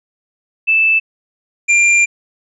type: tone pair in turn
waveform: sine / square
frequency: 2636 / 2385 Hz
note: E7 / D7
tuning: -1 / +26 cents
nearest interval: major second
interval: 173 cents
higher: first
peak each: -9 dBFS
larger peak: neither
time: 0.67-1 / 1.68-2.06 s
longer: second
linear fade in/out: 20 ms
effects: resampled to 22050 Hz